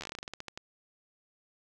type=slowing click train; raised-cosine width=0.2 ms; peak=-22 dBFS; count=15; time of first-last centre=0.01-0.575 s; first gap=12 ms; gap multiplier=1.17; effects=10-bit